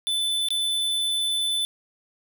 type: tone with dropouts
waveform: square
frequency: 3511 Hz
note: A7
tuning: 4 cents flat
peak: -23 dBFS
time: 0.07-1.65 s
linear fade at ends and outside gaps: 0 ms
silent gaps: 0.486-0.505 s
effects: 10-bit